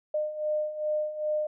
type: beating tone pair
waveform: sine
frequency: 606 / 608.5 Hz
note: D#5 / D#5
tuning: -46 / -39 cents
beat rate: 2.5 Hz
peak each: -33 / -28 dBFS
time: 0.14-1.47 s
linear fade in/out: 5 ms
effects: none